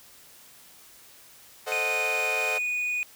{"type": "chord", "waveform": "sawtooth", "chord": "A diminished seventh", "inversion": "none", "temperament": "equal", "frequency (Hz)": [440, 523.3, 622.3, 740], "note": ["A4", "C5", "Eb5", "Gb5"], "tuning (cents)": [0, 0, 0, 0], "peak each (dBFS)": -31, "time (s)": [1.66, 2.59], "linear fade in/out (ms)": 20}
{"type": "tone", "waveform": "triangle", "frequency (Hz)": 2468, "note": "D#7", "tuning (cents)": -15, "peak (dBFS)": -24, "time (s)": [1.72, 3.03], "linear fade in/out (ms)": 0}
{"effects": ["white hiss -52 dBFS RMS until 3.15 s"]}